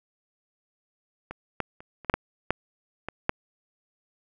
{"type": "clicks", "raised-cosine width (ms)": 0.5, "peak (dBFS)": [-21, -11, -29, -30, -7, -7, -7, -17, -6], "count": 9, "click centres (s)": [1.31, 1.603, 1.805, 2.047, 2.098, 2.14, 2.506, 3.086, 3.294], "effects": []}